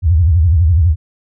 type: tone with vibrato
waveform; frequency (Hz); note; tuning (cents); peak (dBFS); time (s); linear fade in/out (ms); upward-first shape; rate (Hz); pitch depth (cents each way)
sine; 82.9; E2; +10; -7; 0.02-0.96; 50; sine; 12; 210
effects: none